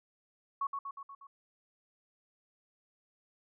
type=tone with echo; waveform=sine; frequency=1108.7 Hz; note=C#6; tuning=in tune; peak=-30 dBFS; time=0.61-0.67 s; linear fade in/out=5 ms; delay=120 ms; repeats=5; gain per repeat=-4 dB; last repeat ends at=1.27 s; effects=none